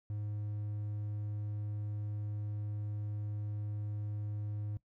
triangle tone, 104.5 Hz, G#2, 11 cents sharp, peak -34 dBFS, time 0.1-4.77 s, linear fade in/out 0 ms, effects noise-tail reverb RT60 0.1 s tail -19 dB re dry

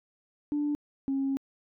sine tone pair in turn, 293.7 / 271.8 Hz, D4 / C#4, 0 / -34 cents, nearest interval minor second, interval 134 cents, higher first, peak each -25 dBFS, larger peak neither, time 0.52-0.75 / 1.08-1.37 s, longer second, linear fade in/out 0 ms, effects tanh soft clip ceiling -22 dBFS

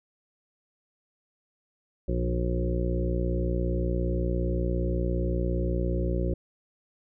harmonic tone with a mistuned harmonic, 60 Hz, B1, 49 cents flat, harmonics 1 / 2 / 3 / 4 / 5 / 6 / 7 / 8 / 9, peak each -27 / -33 / -33 / -43 / -37 / -33 / -43 / -40 / -36 dBFS, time 2.08-6.34 s, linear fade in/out 5 ms, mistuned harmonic 3, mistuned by -26 cents, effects none

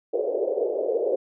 pink band-pass noise, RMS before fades -25 dBFS, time 0.13-1.16 s, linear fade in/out 10 ms, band 400 to 570 Hz, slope 48 dB/octave, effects none

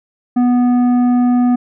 sine tone with tanh clipping, 245.8 Hz, B3, 8 cents flat, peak -11 dBFS, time 0.36-1.56 s, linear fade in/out 10 ms, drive 9 dB, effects none

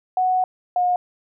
sine tone pair in turn, 740 / 718.9 Hz, F#5 / F5, 0 / +50 cents, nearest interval minor second, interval 50 cents, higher first, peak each -16 dBFS, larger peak neither, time 0.17-0.44 / 0.76-0.96 s, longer first, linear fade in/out 2 ms, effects none

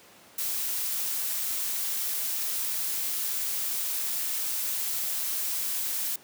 blue noise, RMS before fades -30 dBFS, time 0.38-6.16 s, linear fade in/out 5 ms, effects pink hiss -53 dBFS RMS until 6.23 s + high-pass 200 Hz 12 dB/octave

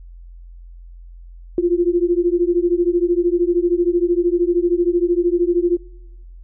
sine beating tone pair, 342.8 / 355.8 Hz, F4 / F4, -32 / +32 cents, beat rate 13 Hz, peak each -17 dBFS, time 1.58-5.77 s, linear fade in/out 2 ms, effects noise-tail reverb RT60 1.0 s tail -21 dB re dry + added 43 Hz sine -36 dBFS peak until 6.43 s

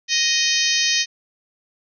harmonic tone with a mistuned harmonic, 622.3 Hz, D#5, in tune, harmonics 3 / 4 / 5 / 6 / 7 / 8 / 9 / 10, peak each -25 / -25 / -25 / -25 / -25 / -25 / -25 / -25 dBFS, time 0.08-1.06 s, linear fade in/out 50 ms, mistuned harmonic 8, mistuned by +16 cents, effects none

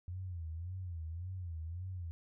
sine tone with vibrato, 86.5 Hz, F2, 16 cents flat, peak -39 dBFS, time 0.08-2.11 s, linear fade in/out 0 ms, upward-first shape sine, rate 1.8 Hz, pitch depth 140 cents each way, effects none

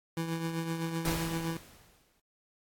25% pulse tone with tremolo, 164.81 Hz, E3, in tune, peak -26 dBFS, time 0.17-1.57 s, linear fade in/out 2 ms, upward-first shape triangle, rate 7.8 Hz, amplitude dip 55%
pink noise with exponential decay, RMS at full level -33 dBFS, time 1.05-2.2 s, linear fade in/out 2 ms, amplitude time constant 250 ms
effects AAC 64 kbps

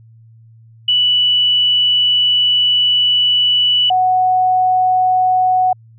sine tone pair in turn, 2960 / 740 Hz, F#7 / F#5, 0 / 0 cents, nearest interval 2 octaves, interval 2400 cents, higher first, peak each -10 dBFS, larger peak neither, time 0.88-3.9 / 3.9-5.73 s, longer first, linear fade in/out 5 ms, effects added 113 Hz sine -41 dBFS peak until 5.98 s

